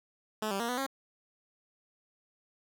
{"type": "tone with pitch steps", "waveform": "10% pulse", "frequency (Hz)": [215.5, 195.9, 234.1, 247.7, 270.3], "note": ["A3", "G3", "A#3", "B3", "C#4"], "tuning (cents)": [-36, -1, 8, 5, -44], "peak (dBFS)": -23, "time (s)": [0.42, 0.865], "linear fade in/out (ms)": 5, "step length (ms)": 89, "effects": []}